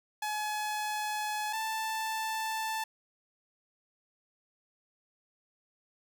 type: tone pair in turn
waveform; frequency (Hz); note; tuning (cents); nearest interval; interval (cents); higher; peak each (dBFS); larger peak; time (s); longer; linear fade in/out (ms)
sawtooth; 848 / 882.3; G#5 / A5; +36 / +5; minor second; 69; second; -28; neither; 0.22-1.53 / 1.53-2.84; neither; 5
effects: none